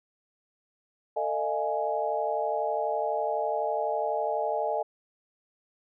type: tone cluster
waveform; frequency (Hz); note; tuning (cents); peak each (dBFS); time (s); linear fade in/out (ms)
sine; 447.7 / 611 / 683 / 835; A4 / D#5 / F5 / G#5; +30 / -32 / -39 / +9; -33 / -30 / -32 / -31; 1.16-4.83; 10
effects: none